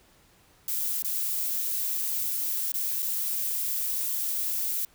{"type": "noise with dropouts", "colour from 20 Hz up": "violet", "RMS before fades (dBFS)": -29, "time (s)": [0.68, 4.85], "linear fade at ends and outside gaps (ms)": 1, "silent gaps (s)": [[1.023, 1.046], [2.72, 2.74], [3.022, 3.026]], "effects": ["pink hiss -60 dBFS RMS until 4.94 s"]}